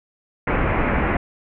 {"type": "low-pass noise", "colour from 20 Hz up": "pink", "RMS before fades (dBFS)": -20, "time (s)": [0.47, 1.17], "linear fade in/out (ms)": 5, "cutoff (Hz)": 2400, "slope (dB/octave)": 48, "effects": []}